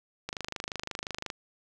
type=click train; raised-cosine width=0.2 ms; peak=-17 dBFS; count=27; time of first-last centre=0.29-1.302 s; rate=25.7 Hz; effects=none